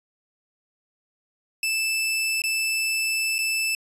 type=tone with dropouts; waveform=sawtooth; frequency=2637 Hz; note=E7; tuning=in tune; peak=-19 dBFS; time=1.63-3.75 s; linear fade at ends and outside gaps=2 ms; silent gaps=2.419-2.438 / 3.383-3.388 s; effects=resampled to 32000 Hz